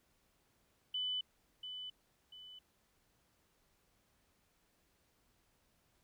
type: tone with echo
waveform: sine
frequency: 3000 Hz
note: F#7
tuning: 23 cents sharp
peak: -35 dBFS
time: 0.94-1.21 s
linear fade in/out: 5 ms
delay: 690 ms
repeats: 2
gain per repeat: -8 dB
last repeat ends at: 2.59 s
effects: pink hiss -75 dBFS RMS until 6.03 s